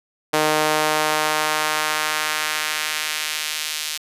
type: tone with high-pass filter sweep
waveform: sawtooth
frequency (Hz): 153.8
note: D#3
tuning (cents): -20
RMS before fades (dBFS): -22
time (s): 0.33-3.98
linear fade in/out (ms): 10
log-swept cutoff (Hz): 500 to 3500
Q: 0.94
effects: resampled to 32000 Hz